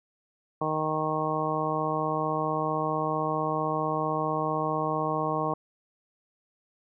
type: harmonic tone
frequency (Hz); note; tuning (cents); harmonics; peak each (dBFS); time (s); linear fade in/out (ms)
155.56; D#3; 0; 1 / 2 / 3 / 4 / 5 / 6 / 7; -34 / -34 / -33 / -33 / -33 / -35 / -31; 0.61-5.54; 5
effects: none